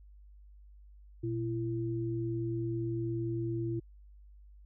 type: tone pair together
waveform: sine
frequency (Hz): 119.4 / 337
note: A#2 / E4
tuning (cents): +42 / +38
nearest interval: octave + tritone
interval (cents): 1796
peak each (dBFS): -34 / -34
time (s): 1.23-3.8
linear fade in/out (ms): 10
effects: added 50 Hz sine -52 dBFS peak until 4.65 s